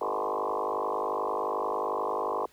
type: tone with frequency modulation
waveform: sine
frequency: 740 Hz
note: F#5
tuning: in tune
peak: -27 dBFS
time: 0.01-2.46 s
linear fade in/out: 5 ms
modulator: 51.3 Hz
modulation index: 7.1
effects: pink hiss -60 dBFS RMS until 2.52 s